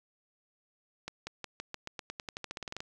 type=accelerating click train; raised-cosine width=0.2 ms; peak=-21 dBFS; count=19; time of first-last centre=1.08-2.805 s; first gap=190 ms; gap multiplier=0.91; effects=none